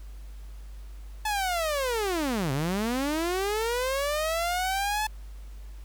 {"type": "linear two-way sweep", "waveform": "sawtooth", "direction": "down then up", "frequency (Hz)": [869, 128.2, 869], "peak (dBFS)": -22, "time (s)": [1.25, 5.07], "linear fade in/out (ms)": 5, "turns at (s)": 2.52, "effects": ["added 50 Hz sine -39 dBFS peak until 5.84 s", "pink hiss -58 dBFS RMS until 5.84 s"]}